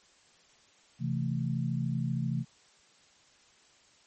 sine chord, A minor, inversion first, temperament just, 132 / 165 / 220 Hz, C3 / E3 / A3, +16 / +2 / 0 cents, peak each -31 / -33 / -35 dBFS, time 0.99-2.45 s, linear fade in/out 50 ms, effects white hiss -62 dBFS RMS until 4.06 s + MP3 32 kbps

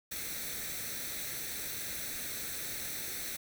white noise with comb filter, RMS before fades -39 dBFS, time 0.11-3.37 s, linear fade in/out 10 ms, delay 0.5 ms, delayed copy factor +0.65, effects none

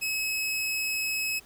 sawtooth tone, 2569 Hz, E7, 45 cents flat, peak -24 dBFS, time 0.01-1.4 s, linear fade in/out 20 ms, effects pink hiss -55 dBFS RMS until 1.45 s

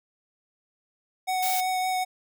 square tone with vibrato, 743 Hz, F#5, 7 cents sharp, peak -25 dBFS, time 1.27-2.05 s, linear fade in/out 20 ms, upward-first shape triangle, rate 5.3 Hz, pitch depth 14 cents each way
blue noise, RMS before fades -30 dBFS, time 1.42-1.61 s, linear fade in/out 10 ms
effects none

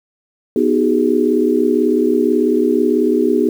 sine chord, G# minor seventh, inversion first, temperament equal with one note detuned, 246.9 / 311.1 / 377.1 / 415.3 Hz, B3 / D#4 / F#4 / G#4, 0 / 0 / +33 / 0 cents, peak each -17 dBFS, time 0.56-3.49 s, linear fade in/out 2 ms, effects 7-bit

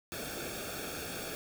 pink noise with comb filter, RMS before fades -40 dBFS, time 0.12-1.35 s, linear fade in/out 0 ms, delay 1 ms, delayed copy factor -0.8, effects none

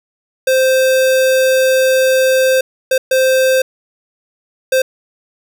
square tone bursts at uneven times, 522 Hz, C5, 4 cents flat, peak -10 dBFS, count 4, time 0.47-2.61 / 2.91-2.98 / 3.11-3.62 / 4.72-4.82 s, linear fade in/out 5 ms, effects none

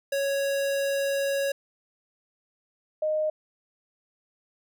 square / sine tone pair in turn, 554.4 / 617.6 Hz, C#5 / D#5, 0 / -13 cents, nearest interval major second, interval 187 cents, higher second, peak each -25 / -23 dBFS, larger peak second, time 0.12-1.52 / 3.02-3.3 s, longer first, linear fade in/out 5 ms, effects none

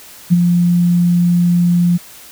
sine tone with ADSR envelope, 174.61 Hz, F3, in tune, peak -4 dBFS, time 0.3-1.98 s, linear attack 28 ms, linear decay 25 ms, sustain -5 dB, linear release 21 ms, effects white hiss -38 dBFS RMS until 2.31 s

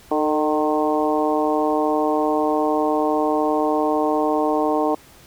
harmonic tone with a mistuned harmonic, 152.9 Hz, D#3, 30 cents flat, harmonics 2 / 3 / 4 / 5 / 6 / 7, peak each -22 / -23 / -24 / -24 / -27 / -28 dBFS, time 0.11-4.95 s, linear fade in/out 5 ms, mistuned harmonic 3, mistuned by -37 cents, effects pink hiss -48 dBFS RMS until 5.26 s

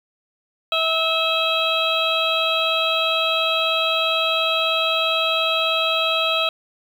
harmonic tone, 649 Hz, E5, 27 cents flat, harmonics 1 / 2 / 4 / 5 / 6, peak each -24 / -24 / -24 / -24 / -24 dBFS, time 0.72-6.49 s, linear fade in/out 2 ms, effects 7-bit

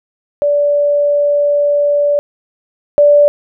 sine tone pair in turn, 580 / 582.9 Hz, D5 / D5, -22 / -13 cents, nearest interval unison, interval 9 cents, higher second, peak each -9 / -4 dBFS, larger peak second, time 0.42-2.19 / 2.98-3.28 s, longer first, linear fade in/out 0 ms, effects none

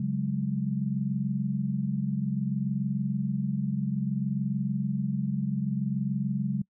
sine chord, C# suspended fourth, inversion none, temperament equal with one note detuned, 138.59 / 185 / 205.6 Hz, C#3 / F#3 / G#3, 0 / 0 / -17 cents, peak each -30 / -31 / -30 dBFS, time 0-6.62 s, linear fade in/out 5 ms, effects noise-tail reverb RT60 0.1 s tail -25 dB re dry

